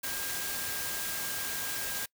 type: tone in noise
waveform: sine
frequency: 1611 Hz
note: G6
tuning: 47 cents sharp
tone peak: -42 dBFS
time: 0.03-2.06 s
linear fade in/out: 10 ms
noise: white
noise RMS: -35 dBFS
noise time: 0.03-2.06 s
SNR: -10 dB
effects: noise-tail reverb RT60 0.1 s tail -24 dB re dry